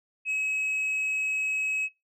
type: tone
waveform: sine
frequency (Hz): 2560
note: D#7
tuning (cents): +49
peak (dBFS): -23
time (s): 0.25-1.89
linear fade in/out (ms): 50
effects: noise-tail reverb RT60 0.2 s tail -21 dB re dry + tanh soft clip ceiling -25 dBFS